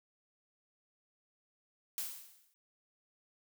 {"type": "noise with exponential decay", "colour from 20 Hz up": "blue", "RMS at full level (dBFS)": -36, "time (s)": [1.98, 2.54], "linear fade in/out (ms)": 0, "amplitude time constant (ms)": 120, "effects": []}